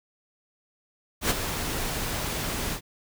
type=noise with ADSR envelope; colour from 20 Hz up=pink; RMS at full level=-21 dBFS; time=1.21-2.81 s; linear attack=94 ms; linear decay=22 ms; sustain=-9 dB; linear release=85 ms; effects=none